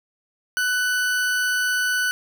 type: tone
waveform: 40% pulse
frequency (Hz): 1492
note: F#6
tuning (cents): +14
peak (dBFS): -19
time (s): 0.57-2.11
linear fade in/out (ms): 0
effects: none